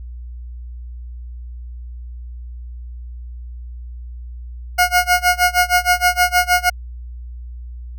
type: tone with tremolo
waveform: 20% pulse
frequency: 719 Hz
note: F#5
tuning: 50 cents flat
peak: -5 dBFS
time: 4.78-6.7 s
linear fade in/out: 10 ms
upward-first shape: sine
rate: 6.4 Hz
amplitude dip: 95%
effects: added 60 Hz sine -29 dBFS peak until 7.98 s